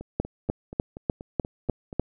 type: two click trains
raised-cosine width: 2 ms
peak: -24 / -9 dBFS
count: 9 / 7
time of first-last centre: 0.01-1.928 / 0.2-1.996 s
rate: 4.17 / 3.34 Hz
effects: none